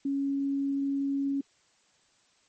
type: tone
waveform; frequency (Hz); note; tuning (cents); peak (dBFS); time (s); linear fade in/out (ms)
sine; 277.2; C#4; 0; -26; 0.05-1.41; 5
effects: white hiss -66 dBFS RMS until 2.48 s + MP3 32 kbps